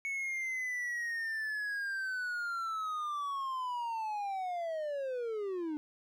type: linear sweep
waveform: triangle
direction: down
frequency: 2217 to 293.7 Hz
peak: -32 dBFS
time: 0.05-5.77 s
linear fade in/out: 0 ms
effects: none